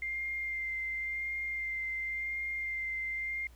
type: tone with vibrato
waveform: sine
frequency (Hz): 2100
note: C7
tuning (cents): +6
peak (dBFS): -33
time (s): 0.02-3.47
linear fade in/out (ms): 2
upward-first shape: sine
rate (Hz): 0.93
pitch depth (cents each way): 14
effects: added 60 Hz sine -52 dBFS peak until 3.55 s + pink hiss -64 dBFS RMS until 3.55 s